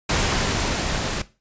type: noise with level ramp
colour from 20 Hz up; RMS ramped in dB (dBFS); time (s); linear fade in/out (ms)
pink; -20 to -26; 0.09-1.22; 5
effects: noise-tail reverb RT60 0.3 s tail -17 dB re dry + resampled to 16000 Hz